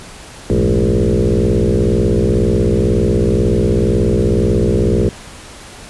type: tone with frequency modulation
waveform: sine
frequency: 146.83 Hz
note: D3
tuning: in tune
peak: -10 dBFS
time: 0.5-5.09 s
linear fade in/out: 0 ms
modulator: 62 Hz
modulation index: 5.4
effects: pink hiss -35 dBFS RMS until 5.89 s + resampled to 24000 Hz